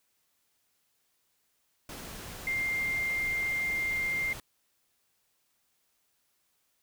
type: tone in noise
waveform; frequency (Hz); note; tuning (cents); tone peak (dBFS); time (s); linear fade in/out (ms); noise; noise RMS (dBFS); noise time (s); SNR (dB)
sine; 2105; C7; +10; -28; 2.47-4.33; 2; pink; -43; 1.89-4.4; +12
effects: white hiss -74 dBFS RMS until 6.82 s